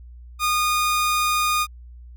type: tone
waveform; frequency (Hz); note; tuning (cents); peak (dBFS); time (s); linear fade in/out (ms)
sawtooth; 1226; D#6; -26; -15; 0.39-1.67; 50
effects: added 60 Hz sine -39 dBFS peak until 2.16 s